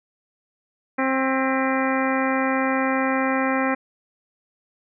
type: harmonic tone with a mistuned harmonic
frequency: 264.9 Hz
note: C4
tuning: 22 cents sharp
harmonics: 1 / 2 / 3 / 4 / 5 / 6 / 7 / 8 / 9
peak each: -23 / -26 / -28 / -29 / -30 / -31 / -31 / -32 / -33 dBFS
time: 0.98-3.75 s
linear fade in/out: 10 ms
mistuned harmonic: 8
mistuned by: -78 cents
effects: none